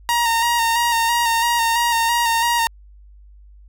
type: tone with vibrato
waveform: sawtooth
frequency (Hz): 932.3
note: A#5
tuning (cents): 0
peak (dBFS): -12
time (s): 0.09-2.67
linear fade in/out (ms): 0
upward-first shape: square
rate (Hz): 3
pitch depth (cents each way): 27
effects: added 50 Hz sine -42 dBFS peak until 3.68 s